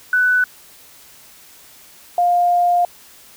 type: tone pair in turn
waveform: sine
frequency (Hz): 1493 / 704.6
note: F#6 / F5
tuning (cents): +15 / +15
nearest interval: octave + minor second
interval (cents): 1300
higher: first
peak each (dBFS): -12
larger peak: neither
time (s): 0.13-0.44 / 2.18-2.85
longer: second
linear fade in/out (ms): 2
effects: white hiss -45 dBFS RMS until 3.36 s